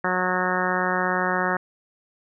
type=harmonic tone; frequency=182.8 Hz; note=F#3; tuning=21 cents flat; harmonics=1 / 2 / 3 / 4 / 5 / 6 / 7 / 8 / 9 / 10; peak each=-30 / -30 / -30 / -30 / -30 / -30 / -30 / -30 / -30 / -30 dBFS; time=0.04-1.57 s; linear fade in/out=5 ms; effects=none